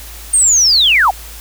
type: linear sweep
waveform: sine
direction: down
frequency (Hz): 8870 to 659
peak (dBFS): -7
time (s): 0.33-1.11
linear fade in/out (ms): 10
effects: added 55 Hz sine -32 dBFS peak until 1.4 s + white hiss -34 dBFS RMS until 1.4 s